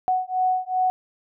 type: beating tone pair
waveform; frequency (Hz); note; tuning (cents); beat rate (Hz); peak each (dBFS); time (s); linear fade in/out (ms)
sine; 740 / 742.6; F#5 / F#5; 0 / +6; 2.6; -23; 0.08-0.9; 0
effects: none